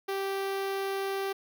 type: tone with notch filter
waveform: sawtooth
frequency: 390.6 Hz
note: G4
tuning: 6 cents flat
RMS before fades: -32 dBFS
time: 0.08-1.33 s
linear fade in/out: 10 ms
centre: 7500 Hz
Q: 1.3
effects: none